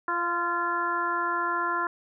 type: harmonic tone with a mistuned harmonic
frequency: 345.1 Hz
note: F4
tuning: 21 cents flat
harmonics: 1 / 2 / 3 / 4 / 5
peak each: -35 / -37 / -28 / -29 / -34 dBFS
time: 0.08-1.87 s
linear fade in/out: 2 ms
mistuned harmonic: 2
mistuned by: +20 cents
effects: none